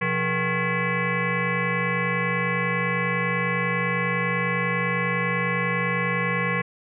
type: tone with frequency modulation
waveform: sine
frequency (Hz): 1089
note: C#6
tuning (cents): -31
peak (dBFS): -21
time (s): 0.01-6.62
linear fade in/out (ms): 10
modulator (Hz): 304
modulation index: 4.1
effects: none